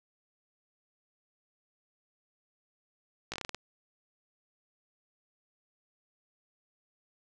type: slowing click train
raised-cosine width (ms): 0.2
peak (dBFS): -19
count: 8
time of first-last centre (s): 3.32-3.546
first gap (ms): 17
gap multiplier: 1.21
effects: none